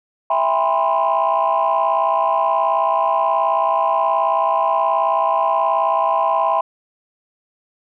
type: chord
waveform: sine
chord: C major seventh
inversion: first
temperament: equal with one note detuned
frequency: 659.3 / 802.3 / 987.8 / 1046.5 Hz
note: E5 / G5 / B5 / C6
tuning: 0 / +40 / 0 / 0 cents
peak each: -19 dBFS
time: 0.3-6.61 s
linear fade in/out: 5 ms
effects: tanh soft clip ceiling -8 dBFS